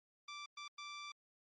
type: tone bursts at uneven times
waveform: 15% pulse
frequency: 1172 Hz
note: D6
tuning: 4 cents flat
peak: -40 dBFS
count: 3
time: 0.28-0.46 / 0.57-0.68 / 0.78-1.12 s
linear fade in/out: 5 ms
effects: MP3 32 kbps